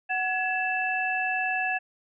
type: tone cluster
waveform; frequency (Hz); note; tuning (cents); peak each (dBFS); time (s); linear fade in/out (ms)
sine; 747 / 1689 / 2650; F#5 / G#6 / E7; +16 / +29 / +9; -29; 0.09-1.79; 20
effects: none